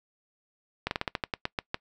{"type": "slowing click train", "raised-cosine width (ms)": 0.3, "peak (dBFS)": -12, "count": 11, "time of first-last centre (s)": [0.87, 1.744], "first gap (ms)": 41, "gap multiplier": 1.16, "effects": ["noise-tail reverb RT60 0.1 s tail -23 dB re dry"]}